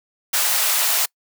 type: high-pass noise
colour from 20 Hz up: white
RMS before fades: -19 dBFS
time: 0.33-1.06 s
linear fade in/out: 10 ms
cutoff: 580 Hz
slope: 24 dB/octave
effects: noise-tail reverb RT60 0.1 s tail -26 dB re dry